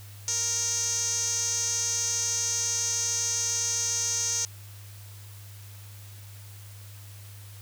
sawtooth tone with band-pass filter, 466.2 Hz, A#4, in tune, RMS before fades -28 dBFS, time 0.28-4.45 s, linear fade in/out 0 ms, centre 6300 Hz, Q 9.8, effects added 101 Hz sine -43 dBFS peak until 7.61 s + white hiss -51 dBFS RMS until 7.61 s

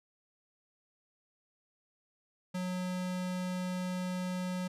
square tone, 182.4 Hz, F#3, 24 cents flat, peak -34 dBFS, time 2.54-4.68 s, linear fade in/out 10 ms, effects low-pass 11000 Hz 12 dB/octave

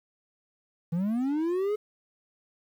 triangle linear sweep, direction up, 160 to 430 Hz, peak -23 dBFS, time 0.92-1.76 s, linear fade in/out 10 ms, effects 10-bit

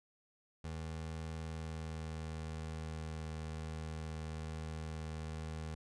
25% pulse tone with pitch glide, 80.1 to 78.86 Hz, E2 to D#2, -49 to +24 cents, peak -37 dBFS, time 0.64-5.75 s, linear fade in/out 5 ms, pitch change -27 cents, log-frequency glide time 1.34-3.19 s, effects resampled to 22050 Hz

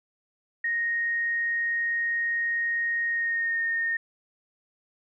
sine tone with pitch glide, 1864.7 to 1839 Hz, A#6 to A#6, 0 to -24 cents, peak -24 dBFS, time 0.64-3.97 s, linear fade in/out 5 ms, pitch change -24 cents, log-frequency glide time 3.08-3.61 s, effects none

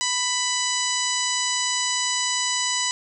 harmonic tone, 993 Hz, B5, 9 cents sharp, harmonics 1 / 2 / 3 / 4 / 5 / 6 / 7 / 8, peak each -30 / -30 / -30 / -30 / -30 / -30 / -30 / -30 dBFS, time 0.01-2.91 s, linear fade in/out 0 ms, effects none

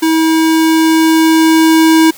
square tone with level ramp, 321.3 Hz, E4, 44 cents flat, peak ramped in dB -9 to -5 dBFS, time 0.02-2.11 s, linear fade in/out 10 ms, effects white hiss -35 dBFS RMS until 2.17 s

